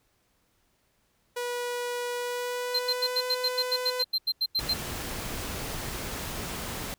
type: tone with pitch glide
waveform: sawtooth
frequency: 486.8 to 501.4 Hz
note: B4 to B4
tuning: -25 to +26 cents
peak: -26 dBFS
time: 1.36-4.03 s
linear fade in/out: 10 ms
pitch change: +51 cents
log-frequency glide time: 2.15-3.25 s
type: tone bursts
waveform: triangle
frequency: 4132 Hz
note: C8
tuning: 22 cents flat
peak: -22 dBFS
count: 15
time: 2.74-4.739 s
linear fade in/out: 10 ms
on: 53 ms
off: 86 ms
type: noise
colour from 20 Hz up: pink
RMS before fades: -35 dBFS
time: 4.59-6.94 s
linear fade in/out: 0 ms
effects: pink hiss -70 dBFS RMS until 6.98 s